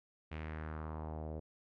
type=tone with low-pass filter sweep; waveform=sawtooth; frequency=78.1 Hz; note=D#2; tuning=7 cents sharp; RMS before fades=-43 dBFS; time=0.31-1.4 s; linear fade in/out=10 ms; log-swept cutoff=2600 to 540 Hz; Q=2.4; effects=none